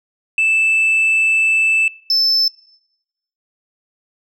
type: tone pair in turn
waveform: sine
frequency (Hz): 2637 / 5274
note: E7 / E8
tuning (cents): 0 / 0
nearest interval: octave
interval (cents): 1200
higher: second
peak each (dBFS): -10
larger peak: neither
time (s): 0.38-1.88 / 2.1-2.48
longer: first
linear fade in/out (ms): 2
effects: noise-tail reverb RT60 0.9 s tail -24 dB re dry + tanh soft clip ceiling -10 dBFS